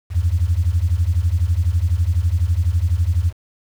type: beating tone pair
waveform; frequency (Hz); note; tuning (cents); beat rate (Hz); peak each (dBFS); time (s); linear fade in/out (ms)
sine; 80 / 92; D#2 / F#2; +49 / -9; 12; -17; 0.1-3.33; 50
effects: tanh soft clip ceiling -7 dBFS + 7-bit